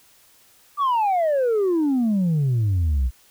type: exponential sweep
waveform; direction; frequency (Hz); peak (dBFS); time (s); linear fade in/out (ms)
sine; down; 1190 to 58.8; -15; 0.77-3.11; 50
effects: tanh soft clip ceiling -16 dBFS + white hiss -55 dBFS RMS until 3.3 s